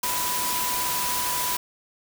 sine tone in noise, 987.8 Hz, B5, in tune, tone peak -29 dBFS, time 0.03-1.57 s, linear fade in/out 5 ms, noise white, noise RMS -27 dBFS, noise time 0.03-1.57 s, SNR -5 dB, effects none

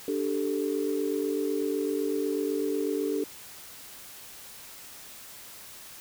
sine chord, D suspended fourth, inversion none, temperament equal, 293.7 / 392 / 440 Hz, D4 / G4 / A4, 0 / 0 / 0 cents, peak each -30 dBFS, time 0.08-3.24 s, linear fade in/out 2 ms, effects tanh soft clip ceiling -16 dBFS + white hiss -46 dBFS RMS until 6 s

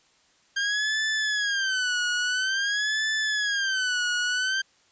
sawtooth tone with vibrato, 1595 Hz, G6, 30 cents sharp, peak -20 dBFS, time 0.56-4.62 s, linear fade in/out 10 ms, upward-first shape sine, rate 0.49 Hz, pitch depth 160 cents each way, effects white hiss -62 dBFS RMS until 4.91 s + resampled to 16000 Hz

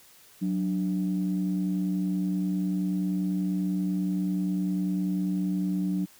sine tone pair together, 185 / 295.3 Hz, F#3 / D4, 0 / +10 cents, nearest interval minor sixth, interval 810 cents, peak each -25 / -30 dBFS, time 0.41-6.06 s, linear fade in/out 20 ms, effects tanh soft clip ceiling -18 dBFS + white hiss -55 dBFS RMS until 6.19 s

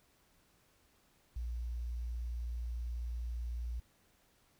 sine tone with quantisation, 59.1 Hz, A#1, 24 cents sharp, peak -36 dBFS, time 1.36-3.8 s, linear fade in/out 5 ms, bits 11, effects pink hiss -70 dBFS RMS until 4.59 s

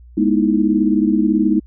sine chord, E major seventh, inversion first, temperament equal with one note detuned, 207.7 / 241.7 / 311.1 / 329.6 Hz, G#3 / B3 / D#4 / E4, 0 / -37 / 0 / 0 cents, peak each -17 / -19 / -16 / -21 dBFS, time 0.17-1.6 s, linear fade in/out 10 ms, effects added 60 Hz sine -39 dBFS peak until 1.66 s

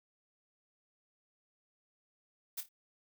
blue noise with echo, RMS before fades -38 dBFS, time 2.57-2.61 s, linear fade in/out 10 ms, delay 27 ms, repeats 3, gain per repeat -10 dB, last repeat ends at 2.691 s, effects none

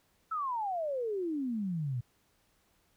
sine exponential sweep, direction down, 1339 to 116.54 Hz, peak -31 dBFS, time 0.31-2.01 s, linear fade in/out 10 ms, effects pink hiss -71 dBFS RMS until 2.96 s

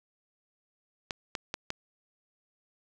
clicks, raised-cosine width 0.2 ms, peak -15 dBFS, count 4, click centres 1.108 / 1.352 / 1.541 / 1.704 s, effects none

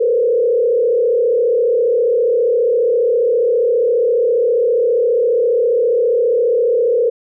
sine tone with frequency modulation, 476.6 Hz, A#4, 38 cents sharp, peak -11 dBFS, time 0-7.1 s, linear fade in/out 10 ms, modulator 34.8 Hz, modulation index 1.1, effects none

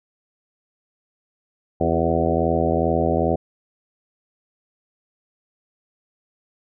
harmonic tone with a mistuned harmonic, 82.41 Hz, E2, in tune, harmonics 1 / 2 / 3 / 4 / 5 / 6 / 7 / 8 / 9, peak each -26 / -26 / -26 / -26 / -26 / -26 / -26 / -26 / -26 dBFS, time 1.8-3.36 s, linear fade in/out 10 ms, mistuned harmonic 4, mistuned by +45 cents, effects none

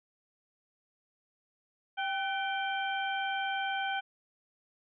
harmonic tone with a mistuned harmonic, 784 Hz, G5, in tune, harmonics 1 / 2 / 3 / 4, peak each -33 / -35 / -41 / -40 dBFS, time 1.97-4.01 s, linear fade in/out 20 ms, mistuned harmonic 2, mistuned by -64 cents, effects none

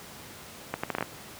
accelerating click train, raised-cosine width 0.5 ms, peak -13 dBFS, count 7, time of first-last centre 0.74-1.026 s, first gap 95 ms, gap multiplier 0.71, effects pink hiss -45 dBFS RMS until 1.39 s + high-pass 100 Hz 12 dB/octave

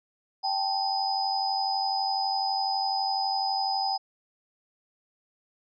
sine tone cluster, 782 / 874 / 5000 Hz, G5 / A5 / D#8, -4 / -12 / +8 cents, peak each -27 / -33 / -30 dBFS, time 0.43-3.98 s, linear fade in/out 20 ms, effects none

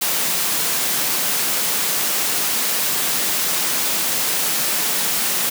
white high-pass noise, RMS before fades -20 dBFS, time 0.01-5.5 s, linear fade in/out 10 ms, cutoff 130 Hz, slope 48 dB/octave, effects none

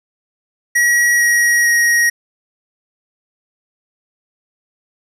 square tone with pitch steps, 1913 / 1899.8 / 1886.7 Hz, A#6 / A#6 / A#6, +44 / +32 / +20 cents, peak -11 dBFS, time 0.75-2.1 s, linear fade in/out 10 ms, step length 450 ms, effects resampled to 32000 Hz + 8-bit

